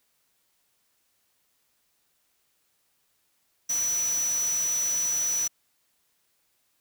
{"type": "tone in noise", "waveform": "sine", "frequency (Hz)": 5920, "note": "F#8", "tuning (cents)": 0, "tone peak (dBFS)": -24, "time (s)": [3.69, 5.48], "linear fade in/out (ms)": 10, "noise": "white", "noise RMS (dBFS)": -37, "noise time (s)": [3.69, 5.48], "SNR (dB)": 10, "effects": ["white hiss -71 dBFS RMS until 6.8 s"]}